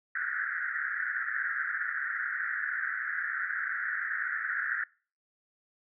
pink band-pass noise, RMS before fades -33 dBFS, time 0.15-4.84 s, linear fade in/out 5 ms, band 1400 to 1900 Hz, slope 96 dB/octave, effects noise-tail reverb RT60 0.4 s tail -24 dB re dry

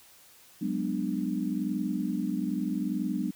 sine chord, G# half-diminished seventh, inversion third, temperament just, 186.89 / 207.7 / 249.2 / 299 Hz, F#3 / G#3 / B3 / D4, +18 / 0 / +16 / +31 cents, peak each -33 dBFS, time 0.61-3.31 s, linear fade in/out 10 ms, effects white hiss -56 dBFS RMS until 3.35 s

